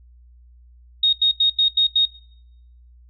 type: tone bursts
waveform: sine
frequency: 3729 Hz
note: A#7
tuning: in tune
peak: -13 dBFS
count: 6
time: 1.03-2.054 s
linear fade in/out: 5 ms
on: 99 ms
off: 86 ms
effects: noise-tail reverb RT60 0.9 s tail -25 dB re dry + added 60 Hz sine -46 dBFS peak until 3.09 s